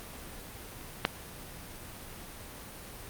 clicks, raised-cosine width 0.3 ms, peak -30 / -7 dBFS, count 2, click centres 0.811 / 1.051 s, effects pink hiss -45 dBFS RMS until 3.09 s + Opus 32 kbps

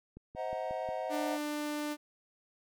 click train, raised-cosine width 3 ms, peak -35 dBFS, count 5, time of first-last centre 0.17-0.889 s, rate 5.56 Hz
triangle chord, C half-diminished seventh, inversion none, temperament equal with one note detuned, 523.3 / 635.7 / 740 / 932.3 Hz, C5 / Eb5 / Gb5 / Bb5, 0 / +37 / 0 / 0 cents, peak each -38 / -36 / -37 / -42 dBFS, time 0.35-1.39 s, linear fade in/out 50 ms
sawtooth tone, 297.4 Hz, D4, 22 cents sharp, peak -30 dBFS, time 1.09-1.97 s, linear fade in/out 50 ms
effects none

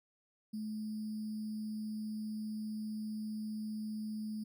sine tone with sample-and-hold, 215.1 Hz, A3, 39 cents flat, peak -37 dBFS, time 0.53-4.44 s, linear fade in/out 10 ms, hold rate 4900 Hz, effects none

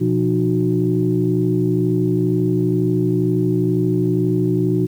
sine tone cluster, 122.4 / 174.9 / 305.7 / 367.8 Hz, B2 / F3 / D#4 / F#4, -15 / +3 / -30 / -10 cents, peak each -20 dBFS, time 0-4.87 s, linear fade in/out 20 ms, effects tanh soft clip ceiling -4 dBFS + 8-bit

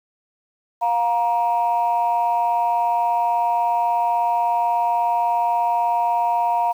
sine tone pair together, 706 / 942.4 Hz, F5 / A#5, +19 / +19 cents, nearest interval perfect fourth, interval 500 cents, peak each -19 / -18 dBFS, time 0.81-6.73 s, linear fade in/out 20 ms, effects tanh soft clip ceiling -11 dBFS + 8-bit

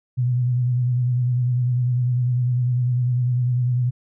sine tone with vibrato, 123.8 Hz, B2, 5 cents sharp, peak -17 dBFS, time 0.17-3.91 s, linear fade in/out 20 ms, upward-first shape triangle, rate 10 Hz, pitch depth 54 cents each way, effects none

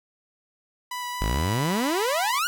sawtooth tone with vibrato, 986 Hz, B5, 3 cents flat, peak -26 dBFS, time 0.91-2.39 s, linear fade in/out 5 ms, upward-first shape square, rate 4.4 Hz, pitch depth 8 cents each way
sawtooth exponential sweep, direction up, 46.25 to 1485 Hz, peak -19 dBFS, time 1.21-2.47 s, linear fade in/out 0 ms
effects none

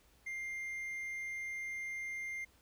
triangle tone, 2100 Hz, C7, 6 cents sharp, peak -37 dBFS, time 0.26-2.45 s, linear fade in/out 10 ms, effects added 60 Hz sine -70 dBFS peak until 2.61 s + pink hiss -68 dBFS RMS until 2.61 s

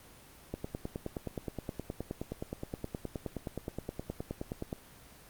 click train, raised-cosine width 2 ms, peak -22 dBFS, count 41, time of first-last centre 0.54-4.728 s, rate 9.55 Hz, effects pink hiss -55 dBFS RMS until 5.29 s + Opus 24 kbps

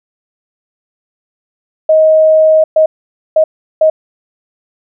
sine tone bursts at uneven times, 629 Hz, D#5, 19 cents sharp, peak -4 dBFS, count 4, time 1.89-2.64 / 2.76-2.86 / 3.36-3.44 / 3.81-3.9 s, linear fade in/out 5 ms, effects none

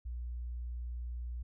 sine tone, 60 Hz, B1, 49 cents flat, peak -37 dBFS, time 0.05-1.43 s, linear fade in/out 10 ms, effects none

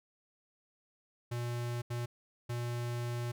square tone bursts at uneven times, 120 Hz, B2, 49 cents flat, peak -35 dBFS, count 3, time 1.31-1.82 / 1.9-2.06 / 2.49-3.32 s, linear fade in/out 10 ms, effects none

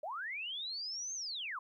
sine linear two-way sweep, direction up then down, 557 to 6460 to 977 Hz, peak -38 dBFS, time 0.03-1.59 s, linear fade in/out 5 ms, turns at 1.14 s, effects 13-bit

